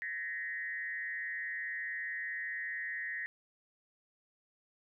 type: tone with frequency modulation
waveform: sine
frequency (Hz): 1864.7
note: A#6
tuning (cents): 0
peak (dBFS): -36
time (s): 0.02-3.26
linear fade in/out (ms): 0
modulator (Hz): 154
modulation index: 0.91
effects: none